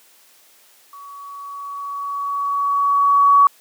sine tone with level ramp, 1129 Hz, C#6, 31 cents sharp, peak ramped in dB -36 to -7 dBFS, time 0.93-3.47 s, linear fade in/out 2 ms, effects white hiss -52 dBFS RMS until 3.6 s + high-pass 300 Hz 12 dB/octave

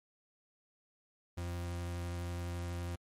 40% pulse tone with vibrato, 87 Hz, F2, 6 cents flat, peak -36 dBFS, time 1.37-2.96 s, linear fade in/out 10 ms, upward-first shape triangle, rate 12 Hz, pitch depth 13 cents each way, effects MP3 64 kbps

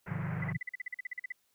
white low-pass noise, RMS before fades -45 dBFS, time 0.06-0.53 s, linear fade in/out 10 ms, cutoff 2100 Hz, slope 48 dB/octave
sine chord, F minor seventh, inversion first, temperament equal with one note detuned, 103.83 / 130.81 / 155.56 / 178.8 Hz, Ab2 / C3 / Eb3 / F3, 0 / 0 / 0 / +41 cents, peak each -41 / -39 / -37 / -39 dBFS, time 0.08-0.58 s, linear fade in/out 10 ms
sine tone bursts, 2000 Hz, B6, 21 cents sharp, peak -34 dBFS, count 15, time 0.42-1.322 s, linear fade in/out 5 ms, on 20 ms, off 43 ms
effects white hiss -74 dBFS RMS until 1.54 s

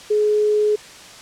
sine tone, 421.9 Hz, G#4, 27 cents sharp, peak -14 dBFS, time 0.1-0.76 s, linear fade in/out 10 ms, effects white hiss -40 dBFS RMS until 1.21 s + low-pass 7000 Hz 12 dB/octave

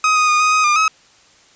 30% pulse tone with pitch steps, 1260 / 1244 / 1228 / 1247 / 1255 / 1205 / 1279 Hz, D#6 / D#6 / D#6 / D#6 / D#6 / D6 / D#6, +21 / -1 / -23 / +3 / +15 / +44 / +47 cents, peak -9 dBFS, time 0.04-0.88 s, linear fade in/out 2 ms, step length 120 ms, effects white hiss -50 dBFS RMS until 1.55 s + resampled to 16000 Hz

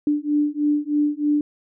sine beating tone pair, 293.7 / 296.9 Hz, D4 / D4, 0 / +19 cents, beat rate 3.2 Hz, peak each -21 dBFS, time 0.07-1.41 s, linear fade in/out 2 ms, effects none

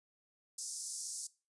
white band-pass noise, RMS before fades -43 dBFS, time 0.58-1.27 s, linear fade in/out 5 ms, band 5000 to 10000 Hz, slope 48 dB/octave, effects noise-tail reverb RT60 0.3 s tail -19 dB re dry + resampled to 24000 Hz

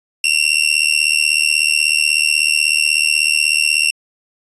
sawtooth tone with amplitude modulation, 2733 Hz, F7, 38 cents flat, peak -5 dBFS, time 0.24-3.91 s, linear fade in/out 2 ms, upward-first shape sine, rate 76.3 Hz, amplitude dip 95%, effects resampled to 24000 Hz

